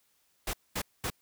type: noise bursts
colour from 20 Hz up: pink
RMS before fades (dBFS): -33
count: 3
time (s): 0.47-1.102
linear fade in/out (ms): 5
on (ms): 64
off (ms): 220
effects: white hiss -71 dBFS RMS until 1.21 s